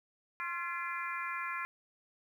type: harmonic tone with a mistuned harmonic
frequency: 342.5 Hz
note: F4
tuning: 34 cents flat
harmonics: 3 / 4 / 5 / 6 / 7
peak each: -40 / -41 / -42 / -43 / -43 dBFS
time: 0.4-1.65 s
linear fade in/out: 0 ms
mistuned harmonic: 3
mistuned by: +48 cents
effects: 11-bit